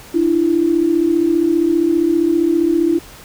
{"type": "tone pair together", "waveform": "sine", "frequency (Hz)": [302.2, 337.3], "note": ["D4", "E4"], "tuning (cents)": [50, 40], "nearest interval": "major second", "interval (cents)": 190, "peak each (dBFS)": [-17, -13], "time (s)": [0.14, 2.99], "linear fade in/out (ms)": 10, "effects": ["pink hiss -39 dBFS RMS until 3.24 s"]}